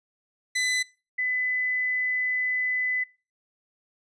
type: tone pair in turn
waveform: sawtooth / sine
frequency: 2006 / 2006 Hz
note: B6 / B6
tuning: +26 / +26 cents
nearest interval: unison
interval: 0 cents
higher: neither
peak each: -20 / -24 dBFS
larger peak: first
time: 0.55-0.83 / 1.18-3.04 s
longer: second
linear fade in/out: 10 ms
effects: noise-tail reverb RT60 0.3 s tail -20 dB re dry + resampled to 22050 Hz